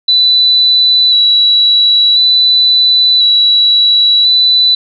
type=tone with vibrato; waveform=sine; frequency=3951 Hz; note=B7; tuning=in tune; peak=-5 dBFS; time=0.08-4.75 s; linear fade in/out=5 ms; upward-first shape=square; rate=0.48 Hz; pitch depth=15 cents each way; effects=none